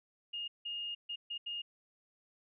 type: tone bursts at uneven times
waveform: sine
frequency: 2842 Hz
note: F7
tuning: 30 cents sharp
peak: -37 dBFS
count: 5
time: 0.33-0.48 / 0.65-0.95 / 1.09-1.16 / 1.3-1.38 / 1.46-1.62 s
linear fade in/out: 10 ms
effects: none